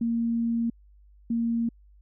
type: tone pair in turn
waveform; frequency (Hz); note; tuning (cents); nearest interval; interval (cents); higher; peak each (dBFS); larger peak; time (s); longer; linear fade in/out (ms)
sine; 231.9 / 231.9; A#3 / A#3; -9 / -9; unison; 0; neither; -23 / -23; neither; 0.01-0.7 / 1.3-1.69; first; 5
effects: added 50 Hz sine -52 dBFS peak until 2.01 s